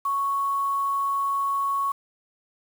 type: tone with quantisation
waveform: sine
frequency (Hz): 1108.7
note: C#6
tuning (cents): 0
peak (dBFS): -22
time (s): 0.05-1.92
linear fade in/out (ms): 5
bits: 7
effects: none